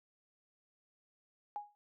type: tone with exponential decay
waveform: sine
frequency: 827 Hz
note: G#5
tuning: 8 cents flat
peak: -34 dBFS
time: 1.56-1.75 s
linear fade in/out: 0 ms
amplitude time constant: 40 ms
effects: high-pass 400 Hz 12 dB/octave